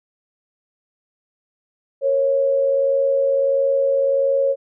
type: tone pair together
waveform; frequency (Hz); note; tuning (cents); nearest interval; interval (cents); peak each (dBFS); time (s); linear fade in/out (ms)
sine; 466.2 / 547.7; A#4 / C#5; 0 / -21; minor third; 279; -25 / -15; 2.01-4.56; 50
effects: none